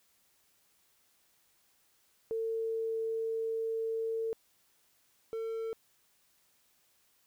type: tone pair in turn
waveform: sine / triangle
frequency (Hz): 449.8 / 449.8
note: A4 / A4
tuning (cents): +38 / +38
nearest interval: unison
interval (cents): 0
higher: neither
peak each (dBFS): -31 / -32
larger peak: first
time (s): 2.31-4.33 / 5.33-5.73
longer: first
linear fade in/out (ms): 0
effects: white hiss -70 dBFS RMS until 7.26 s